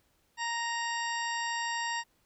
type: harmonic tone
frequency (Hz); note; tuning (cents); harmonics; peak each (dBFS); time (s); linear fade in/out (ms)
932.3; A#5; 0; 1 / 2 / 3 / 4 / 5 / 6 / 8; -34 / -35 / -41 / -46 / -45 / -43 / -44; 0.37-2.04; 50
effects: pink hiss -71 dBFS RMS until 2.25 s